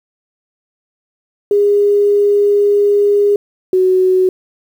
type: tone pair in turn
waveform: sine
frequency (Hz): 408.4 / 371.9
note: G#4 / F#4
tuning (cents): -29 / +9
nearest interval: major second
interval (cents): 162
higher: first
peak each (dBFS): -8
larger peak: neither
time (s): 1.51-3.36 / 3.73-4.29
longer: first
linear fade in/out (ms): 2
effects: 7-bit